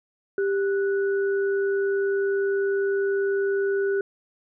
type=tone pair together; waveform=sine; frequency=394.9 / 1474.7 Hz; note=G4 / F#6; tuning=+13 / -6 cents; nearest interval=octave + major seventh; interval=2281 cents; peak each=-21 / -32 dBFS; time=0.38-4.01 s; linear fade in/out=2 ms; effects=none